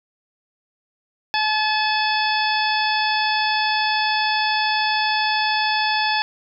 harmonic tone with a mistuned harmonic, 860 Hz, A5, 40 cents flat, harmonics 1 / 2 / 3 / 4 / 5 / 6, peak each -21 / -24 / -26 / -27 / -28 / -29 dBFS, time 1.34-6.22 s, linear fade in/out 0 ms, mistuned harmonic 5, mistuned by +66 cents, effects none

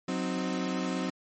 35% pulse chord, C diminished, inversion second, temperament equal, 185 / 261.6 / 311.1 Hz, Gb3 / C4 / Eb4, 0 / 0 / 0 cents, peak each -31 / -31 / -35 dBFS, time 0.08-1.1 s, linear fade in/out 5 ms, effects MP3 32 kbps

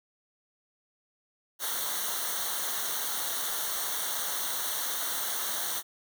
white noise with comb filter, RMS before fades -32 dBFS, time 1.59-5.83 s, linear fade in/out 50 ms, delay 0.4 ms, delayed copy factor -0.85, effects none

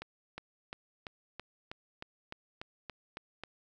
accelerating click train, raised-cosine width 0.3 ms, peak -25 dBFS, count 12, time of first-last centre 0.02-3.436 s, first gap 360 ms, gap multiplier 0.97, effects none

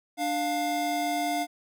square tone pair together, 295.2 / 704 Hz, D4 / F5, +9 / +14 cents, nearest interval octave + minor third, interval 1505 cents, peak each -32 / -28 dBFS, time 0.17-1.47 s, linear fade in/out 50 ms, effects none

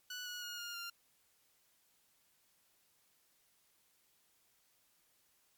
15% pulse tone with pitch steps, 1480 / 1457.9 / 1436.2 / 1414.8 / 1393.7 Hz, F#6 / F#6 / F6 / F6 / F6, 0 / -26 / +48 / +22 / -4 cents, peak -36 dBFS, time 0.1-0.9 s, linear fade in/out 5 ms, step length 160 ms, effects white hiss -73 dBFS RMS until 5.57 s + MP3 96 kbps

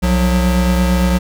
square tone pair together, 63.07 / 180.4 Hz, B1 / F#3, +37 / -44 cents, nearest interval octave + tritone, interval 1819 cents, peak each -15 dBFS, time 0.02-1.19 s, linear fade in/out 20 ms, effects none

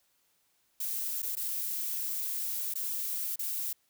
violet noise with dropouts, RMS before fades -34 dBFS, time 0.8-3.73 s, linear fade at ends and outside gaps 5 ms, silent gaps 1.222-1.228 / 1.354-1.368 / 2.739-2.754 / 3.359-3.391 s, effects white hiss -72 dBFS RMS until 3.89 s

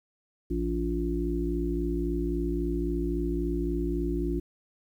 harmonic tone with a mistuned harmonic, 57.1 Hz, A#1, 35 cents flat, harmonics 1 / 3 / 5 / 6, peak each -30 / -35 / -32 / -31 dBFS, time 0.5-4.4 s, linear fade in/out 10 ms, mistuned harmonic 6, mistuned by +33 cents, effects 10-bit

